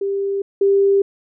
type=tone pair in turn; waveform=sine; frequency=395.8 / 395.8 Hz; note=G4 / G4; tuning=+17 / +17 cents; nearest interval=unison; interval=0 cents; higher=neither; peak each=-18 / -11 dBFS; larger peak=second; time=0.01-0.42 / 0.61-1.02 s; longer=neither; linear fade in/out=5 ms; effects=none